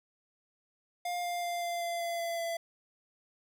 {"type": "tone with pitch steps", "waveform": "square", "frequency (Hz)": [706, 701.1, 696.3, 691.5, 686.7, 682, 677.2, 672.6], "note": ["F5", "F5", "F5", "F5", "F5", "F5", "E5", "E5"], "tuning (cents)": [19, 7, -5, -17, -29, -41, 46, 35], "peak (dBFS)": -33, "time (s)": [1.05, 2.57], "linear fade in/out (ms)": 5, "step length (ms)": 190, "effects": []}